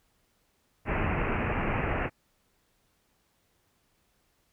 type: low-pass noise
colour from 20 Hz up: pink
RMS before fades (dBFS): -29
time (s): 0.85-2.1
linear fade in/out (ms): 50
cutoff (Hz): 2700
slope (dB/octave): 96
effects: pink hiss -71 dBFS RMS until 4.52 s